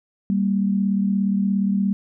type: tone pair together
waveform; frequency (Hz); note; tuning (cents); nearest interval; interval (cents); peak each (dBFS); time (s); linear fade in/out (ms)
sine; 196.01 / 233.1; G3 / A#3; 0 / 0; minor third; 300; -18 / -25; 0.3-1.93; 0
effects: none